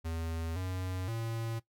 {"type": "tone with pitch steps", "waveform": "square", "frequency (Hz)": [82, 92.4, 114], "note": ["E2", "F#2", "A#2"], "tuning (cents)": [-9, -2, -38], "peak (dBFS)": -35, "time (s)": [0.04, 1.6], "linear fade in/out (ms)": 20, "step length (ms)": 520, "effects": ["noise-tail reverb RT60 0.1 s tail -17 dB re dry"]}